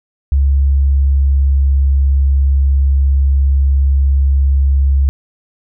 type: tone with pitch glide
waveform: sine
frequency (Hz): 69 to 68.52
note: C#2 to C#2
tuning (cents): -7 to -19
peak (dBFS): -8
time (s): 0.32-5.09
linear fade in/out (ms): 0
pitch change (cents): -12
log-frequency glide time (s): 0.55-1.78
effects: none